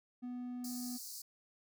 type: tone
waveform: triangle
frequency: 246.9 Hz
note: B3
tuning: in tune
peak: -38 dBFS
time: 0.22-0.98 s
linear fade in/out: 20 ms
type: high-pass noise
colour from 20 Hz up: pink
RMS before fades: -47 dBFS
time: 0.64-1.22 s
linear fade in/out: 5 ms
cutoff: 4300 Hz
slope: 96 dB/octave
effects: none